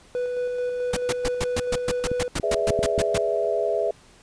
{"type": "tone with tremolo", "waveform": "triangle", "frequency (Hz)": 493.9, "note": "B4", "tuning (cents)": 0, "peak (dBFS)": -21, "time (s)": [0.15, 2.28], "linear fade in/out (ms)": 0, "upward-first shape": "square", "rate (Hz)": 4.6, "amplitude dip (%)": 25}
{"type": "noise bursts", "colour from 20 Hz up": "pink", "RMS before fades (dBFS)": -25, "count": 15, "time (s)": [0.93, 3.18], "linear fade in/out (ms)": 5, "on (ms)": 38, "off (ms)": 120}
{"type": "clicks", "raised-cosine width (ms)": 3, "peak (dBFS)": -14, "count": 5, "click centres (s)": [2.116, 2.398, 2.705, 2.791, 2.98]}
{"type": "chord", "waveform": "sine", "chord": "E dominant seventh", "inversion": "first", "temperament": "equal", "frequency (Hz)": [415.3, 493.9, 587.3, 659.3], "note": ["G#4", "B4", "D5", "E5"], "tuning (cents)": [0, 0, 0, 0], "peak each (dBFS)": [-26, -28, -29, -24], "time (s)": [2.43, 3.91], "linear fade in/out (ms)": 5}
{"effects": ["pink hiss -53 dBFS RMS until 4.22 s", "resampled to 22050 Hz"]}